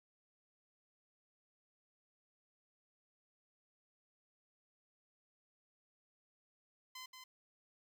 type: tone with echo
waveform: 10% pulse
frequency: 1027 Hz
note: C6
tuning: 33 cents flat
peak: -39 dBFS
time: 6.95-7.06 s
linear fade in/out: 5 ms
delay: 180 ms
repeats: 1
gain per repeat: -5 dB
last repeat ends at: 7.24 s
effects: none